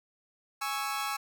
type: chord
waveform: sawtooth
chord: C# minor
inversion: second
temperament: equal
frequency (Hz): 830.6 / 1108.7 / 1318.5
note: G#5 / C#6 / E6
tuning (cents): 0 / 0 / 0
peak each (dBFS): -32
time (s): 0.61-1.17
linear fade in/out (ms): 10
effects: none